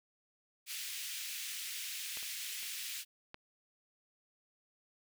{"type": "high-pass noise", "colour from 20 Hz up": "pink", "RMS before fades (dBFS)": -42, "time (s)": [0.66, 3.05], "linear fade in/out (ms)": 50, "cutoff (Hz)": 2200, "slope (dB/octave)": 24}
{"type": "clicks", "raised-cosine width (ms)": 0.3, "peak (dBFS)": [-30, -36, -40, -30], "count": 4, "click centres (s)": [2.172, 2.229, 2.63, 3.344]}
{"effects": []}